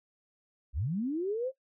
sine linear sweep, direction up, 49.2 to 543 Hz, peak -29 dBFS, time 0.73-1.52 s, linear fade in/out 50 ms, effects noise-tail reverb RT60 0.1 s tail -17 dB re dry

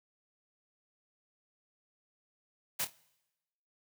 white noise with echo, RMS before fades -33 dBFS, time 2.79-2.85 s, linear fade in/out 10 ms, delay 26 ms, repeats 3, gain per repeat -11 dB, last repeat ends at 2.928 s, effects noise-tail reverb RT60 1.0 s tail -23 dB re dry + high-pass 100 Hz 12 dB/octave

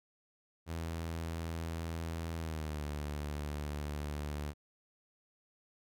sawtooth tone with pitch glide, 82.4 to 73.84 Hz, E2 to D2, 0 to +10 cents, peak -33 dBFS, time 0.66-4.54 s, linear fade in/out 50 ms, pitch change -190 cents, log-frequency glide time 2.38-2.83 s, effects none

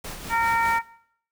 pink noise with tremolo, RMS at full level -35 dBFS, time 0.04-0.79 s, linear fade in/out 5 ms, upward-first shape sine, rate 5 Hz, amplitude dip 45%
harmonic tone, 460 Hz, A#4, 23 cents flat, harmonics 2 / 3 / 4 / 5, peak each -22 / -26 / -28 / -30 dBFS, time 0.29-0.82 s, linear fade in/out 50 ms
effects noise-tail reverb RT60 0.6 s tail -17 dB re dry

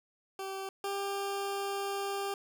20% pulse tone pair in turn, 387.1 / 397.1 Hz, G4 / G4, -22 / +22 cents, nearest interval unison, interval 44 cents, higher second, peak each -32 / -28 dBFS, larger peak second, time 0.39-0.69 / 0.84-2.34 s, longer second, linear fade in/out 2 ms, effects none

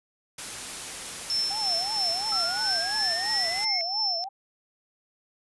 white noise, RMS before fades -36 dBFS, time 0.38-3.65 s, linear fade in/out 5 ms
sine tone with tremolo, 5340 Hz, E8, 22 cents sharp, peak -23 dBFS, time 1.3-4.24 s, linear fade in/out 0 ms, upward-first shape sine, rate 3 Hz, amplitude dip 50%
sine tone with vibrato, 766 Hz, G5, 40 cents flat, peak -33 dBFS, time 1.5-4.29 s, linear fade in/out 10 ms, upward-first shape triangle, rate 2.9 Hz, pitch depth 270 cents each way
triangle linear sweep, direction up, 1315 to 2180 Hz, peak -31 dBFS, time 2.32-3.81 s, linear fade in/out 0 ms
effects resampled to 24000 Hz

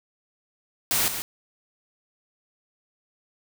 white noise with echo, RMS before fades -23 dBFS, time 0.91-1.08 s, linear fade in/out 0 ms, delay 140 ms, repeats 1, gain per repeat -8 dB, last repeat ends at 1.22 s, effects none

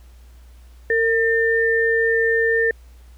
sine tone pair together, 457.2 / 1801 Hz, A#4 / A6, -34 / +40 cents, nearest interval 2 octaves, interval 2374 cents, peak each -18 dBFS, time 0.9-2.71 s, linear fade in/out 2 ms, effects added 60 Hz sine -42 dBFS peak until 3.17 s + pink hiss -57 dBFS RMS until 3.17 s

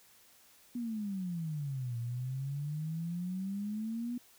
sine exponential two-way sweep, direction down then up, 246.4 to 116.54 to 246.4 Hz, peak -34 dBFS, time 0.75-4.18 s, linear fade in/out 5 ms, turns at 1.98 s, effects white hiss -62 dBFS RMS until 4.38 s

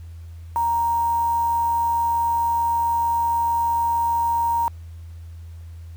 sine tone with quantisation, 932.3 Hz, A#5, in tune, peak -18 dBFS, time 0.56-4.68 s, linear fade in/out 0 ms, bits 6, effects added 83 Hz sine -35 dBFS peak until 5.96 s + pink hiss -58 dBFS RMS until 5.96 s

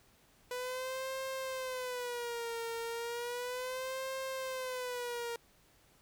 sawtooth tone with vibrato, 493.9 Hz, B4, in tune, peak -33 dBFS, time 0.51-5.36 s, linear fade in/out 2 ms, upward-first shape sine, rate 0.34 Hz, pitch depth 120 cents each way, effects pink hiss -66 dBFS RMS until 6.01 s

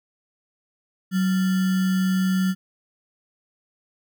sine tone with sample-and-hold, 187.4 Hz, F#3, 22 cents sharp, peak -18 dBFS, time 1.11-2.55 s, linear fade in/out 50 ms, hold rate 1575 Hz, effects none

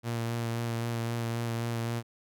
sawtooth tone with vibrato, 116.54 Hz, A#2, in tune, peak -26 dBFS, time 0.03-2.03 s, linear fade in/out 50 ms, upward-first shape sine, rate 3.8 Hz, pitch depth 19 cents each way, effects none

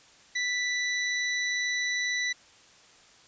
sawtooth tone, 1975.5 Hz, B6, in tune, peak -23 dBFS, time 0.35-2.33 s, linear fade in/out 10 ms, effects white hiss -56 dBFS RMS until 3.27 s + resampled to 16000 Hz

